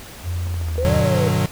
sine tone with pitch glide, 87.31 to 78.23 Hz, F2 to D#2, 0 to +10 cents, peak -21 dBFS, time 0.23-1.05 s, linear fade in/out 50 ms, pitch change -190 cents, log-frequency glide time 0.55-0.78 s
click train, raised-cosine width 1 ms, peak -23 dBFS, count 12, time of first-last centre 0.47-1.261 s, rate 13.9 Hz
sine linear two-way sweep, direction up then down, 474.5 to 620 to 474.5 Hz, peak -20 dBFS, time 0.78-1.28 s, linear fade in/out 0 ms, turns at 0.95 s
square chord, G major seventh, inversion none, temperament equal with one note detuned, 98 / 123.47 / 149.92 / 185 Hz, G2 / B2 / D3 / F#3, 0 / 0 / +36 / 0 cents, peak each -23 dBFS, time 0.85-1.46 s, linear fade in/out 0 ms
effects pink hiss -38 dBFS RMS until 1.51 s

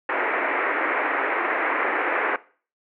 white band-pass noise, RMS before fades -24 dBFS, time 0.09-2.36 s, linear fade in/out 2 ms, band 290 to 2200 Hz, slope 48 dB/octave, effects noise-tail reverb RT60 0.4 s tail -19 dB re dry

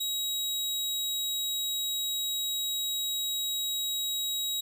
sawtooth tone, 3825 Hz, A#7, 44 cents sharp, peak -26 dBFS, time 0-4.61 s, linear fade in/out 10 ms, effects none

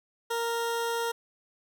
20% pulse tone, 465 Hz, A#4, 4 cents flat, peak -23 dBFS, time 0.3-1.12 s, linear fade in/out 10 ms, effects none

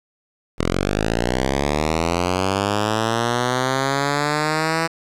5% pulse linear sweep, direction up, 40.49 to 165.5 Hz, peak -7 dBFS, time 0.58-4.88 s, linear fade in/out 20 ms, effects low-pass 8000 Hz 12 dB/octave + 8-bit

